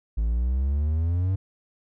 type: exponential sweep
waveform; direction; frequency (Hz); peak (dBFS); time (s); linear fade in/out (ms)
triangle; up; 53.2 to 97.1; -19; 0.17-1.36; 10
effects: none